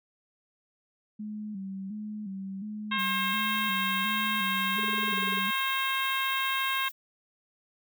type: tone with vibrato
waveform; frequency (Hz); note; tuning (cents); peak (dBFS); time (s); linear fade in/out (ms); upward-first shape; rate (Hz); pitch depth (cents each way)
sine; 202.2; G#3; -46; -34; 1.19-5.51; 10; square; 1.4; 81
type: harmonic tone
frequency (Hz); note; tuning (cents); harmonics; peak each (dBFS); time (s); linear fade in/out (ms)
534; C5; +35; 2 / 3 / 4 / 5 / 6 / 7; -31 / -33 / -34 / -35 / -36 / -36; 2.91-6.89; 10
type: noise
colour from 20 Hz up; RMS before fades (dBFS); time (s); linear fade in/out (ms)
violet; -41; 2.98-6.92; 20
type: tone bursts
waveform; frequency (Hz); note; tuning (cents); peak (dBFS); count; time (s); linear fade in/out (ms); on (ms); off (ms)
sine; 415.3; G#4; 0; -36; 13; 4.78-5.389; 5; 21; 28
effects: none